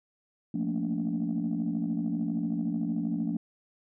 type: chord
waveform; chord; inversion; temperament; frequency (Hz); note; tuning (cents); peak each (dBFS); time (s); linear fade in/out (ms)
sine; Bb major seventh; second; equal with one note detuned; 174.61 / 220 / 233.1 / 287.6; F3 / A3 / Bb3 / D4; 0 / 0 / 0 / -36; -32; 0.54-3.37; 5
effects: tanh soft clip ceiling -21 dBFS